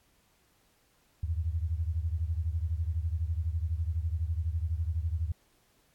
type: beating tone pair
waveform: sine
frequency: 78.2 / 90.2 Hz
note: D#2 / F#2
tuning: +9 / -44 cents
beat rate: 12 Hz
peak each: -30 / -33 dBFS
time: 1.23-5.32 s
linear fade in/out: 5 ms
effects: pink hiss -68 dBFS RMS until 5.94 s + AAC 64 kbps